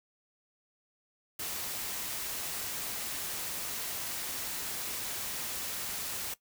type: noise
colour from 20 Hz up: white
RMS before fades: -37 dBFS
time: 1.39-6.34 s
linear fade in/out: 5 ms
effects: noise-tail reverb RT60 0.1 s tail -17 dB re dry